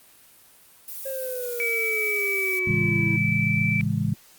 violet noise, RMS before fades -35 dBFS, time 0.88-2.59 s, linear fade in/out 0 ms
triangle exponential sweep, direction down, 542 to 323.1 Hz, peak -27 dBFS, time 1.05-3.17 s, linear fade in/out 10 ms
sine tone with pitch glide, 2293 to 2326 Hz, D7 to D7, -42 to -17 cents, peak -23 dBFS, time 1.6-3.81 s, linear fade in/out 0 ms, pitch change +25 cents, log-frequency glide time 2.56-3.58 s
sine chord, A major seventh, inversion none, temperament just, 110 / 137.5 / 165 / 206.2 Hz, A2 / C#3 / E3 / G#3, 0 / -14 / +2 / -12 cents, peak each -27 dBFS, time 2.67-4.14 s, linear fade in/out 5 ms
effects white hiss -53 dBFS RMS until 4.38 s + Opus 32 kbps

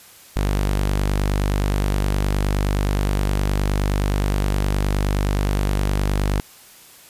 sawtooth tone, 49.6 Hz, G1, 21 cents sharp, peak -14 dBFS, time 0.36-6.4 s, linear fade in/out 0 ms, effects white hiss -46 dBFS RMS until 7.09 s + resampled to 32000 Hz

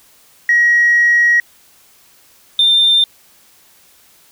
sine tone pair in turn, 1900 / 3595 Hz, A#6 / A7, +33 / +36 cents, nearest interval major seventh, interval 1103 cents, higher second, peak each -7 dBFS, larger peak neither, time 0.49-1.4 / 2.59-3.04 s, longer first, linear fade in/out 2 ms, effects tanh soft clip ceiling -4 dBFS + white hiss -49 dBFS RMS until 4.31 s

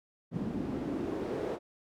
pink noise with band-pass filter sweep, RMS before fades -35 dBFS, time 0.31-1.59 s, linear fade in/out 50 ms, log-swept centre 200 to 460 Hz, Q 2.3, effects none

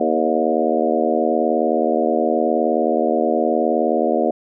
harmonic tone with a mistuned harmonic, 79.1 Hz, D#2, 29 cents sharp, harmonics 3 / 4 / 5 / 6 / 7 / 8 / 9, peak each -23 / -23 / -23 / -23 / -23 / -23 / -23 dBFS, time 0-4.31 s, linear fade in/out 5 ms, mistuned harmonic 8, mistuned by -24 cents, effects none

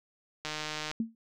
click train, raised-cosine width 0.2 ms, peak -18 dBFS, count 72, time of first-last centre 0.45-0.914 s, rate 153 Hz
sine tone with exponential decay, 226.3 Hz, A3, 49 cents sharp, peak -24 dBFS, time 1-1.15 s, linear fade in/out 2 ms, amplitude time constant 31 ms
effects none

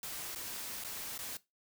white noise with dropouts, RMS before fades -42 dBFS, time 0.03-1.37 s, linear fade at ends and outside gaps 2 ms, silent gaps 0.35-0.358 / 0.839-0.846 / 1.179-1.189 s, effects noise-tail reverb RT60 0.2 s tail -18 dB re dry

